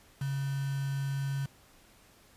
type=tone with quantisation; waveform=sine; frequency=137.7 Hz; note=C#3; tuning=11 cents flat; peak=-30 dBFS; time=0.21-1.46 s; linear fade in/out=5 ms; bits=7; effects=pink hiss -60 dBFS RMS until 2.36 s + resampled to 32000 Hz